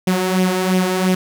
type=tone with flanger; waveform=sawtooth; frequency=185 Hz; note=F#3; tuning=in tune; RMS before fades=-17 dBFS; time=0.07-1.15 s; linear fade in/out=5 ms; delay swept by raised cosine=0.33 to 3.23 ms; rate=2.9 Hz; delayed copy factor=+0.55; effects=none